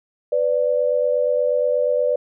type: tone pair together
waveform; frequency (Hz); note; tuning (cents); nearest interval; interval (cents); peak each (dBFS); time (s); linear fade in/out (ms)
sine; 498.9 / 587.3; B4 / D5; +17 / 0; minor third; 283; -19; 0.32-2.16; 5
effects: none